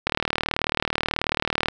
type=click train; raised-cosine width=0.3 ms; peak=-5 dBFS; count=63; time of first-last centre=0.07-1.685 s; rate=38.4 Hz; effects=none